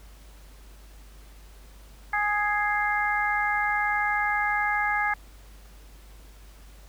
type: harmonic tone with a mistuned harmonic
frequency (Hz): 415.3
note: G#4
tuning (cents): 0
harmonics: 2 / 3 / 4 / 5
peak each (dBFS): -27 / -31 / -27 / -29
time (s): 2.13-5.14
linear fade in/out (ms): 5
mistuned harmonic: 5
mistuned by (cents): +16
effects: added 50 Hz sine -46 dBFS peak until 6.88 s + pink hiss -55 dBFS RMS until 6.88 s